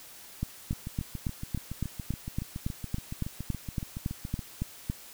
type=two click trains; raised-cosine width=5 ms; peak=-17 / -23 dBFS; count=17 / 27; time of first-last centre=0.43-4.899 / 0.73-4.392 s; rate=3.58 / 7.1 Hz; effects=white hiss -49 dBFS RMS until 5.13 s